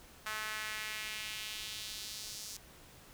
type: tone with high-pass filter sweep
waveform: sawtooth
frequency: 215.4 Hz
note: A3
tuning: 37 cents flat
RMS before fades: -42 dBFS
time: 0.26-2.57 s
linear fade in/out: 5 ms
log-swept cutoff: 1400 to 5700 Hz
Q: 1.7
effects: pink hiss -57 dBFS RMS until 3.13 s